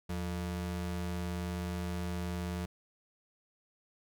square ring-modulated tone, 130.81 Hz, C3, in tune, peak -32 dBFS, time 0.09-2.66 s, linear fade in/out 10 ms, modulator 49.5 Hz, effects none

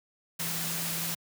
sine tone in noise, 166.3 Hz, E3, 16 cents sharp, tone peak -38 dBFS, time 0.39-1.15 s, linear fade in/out 10 ms, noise white, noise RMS -33 dBFS, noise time 0.39-1.15 s, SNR -8 dB, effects high-pass 100 Hz 12 dB/octave

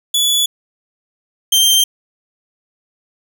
sawtooth tone pair in turn, 3428 / 3153 Hz, A7 / G7, -46 / +9 cents, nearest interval minor second, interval 145 cents, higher first, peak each -9 / -6 dBFS, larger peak second, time 0.14-0.46 / 1.52-1.84 s, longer neither, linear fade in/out 5 ms, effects none

